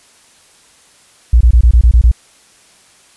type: tone bursts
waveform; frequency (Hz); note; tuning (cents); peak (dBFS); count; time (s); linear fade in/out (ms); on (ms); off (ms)
sine; 59; A#1; +22; -3; 8; 1.33-2.115; 5; 78; 23
effects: white hiss -47 dBFS RMS until 3.16 s + resampled to 24000 Hz